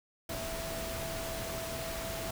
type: tone in noise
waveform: sine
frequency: 659.3 Hz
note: E5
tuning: in tune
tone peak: -40 dBFS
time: 0.29-2.31 s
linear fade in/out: 5 ms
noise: pink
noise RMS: -39 dBFS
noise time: 0.29-2.31 s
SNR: -4 dB
effects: none